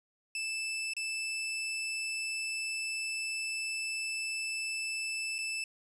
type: tone with dropouts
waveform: sawtooth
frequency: 2637 Hz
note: E7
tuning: in tune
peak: -30 dBFS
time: 0.35-5.64 s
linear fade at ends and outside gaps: 2 ms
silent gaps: 0.936-0.966 / 5.383-5.387 s
effects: resampled to 24000 Hz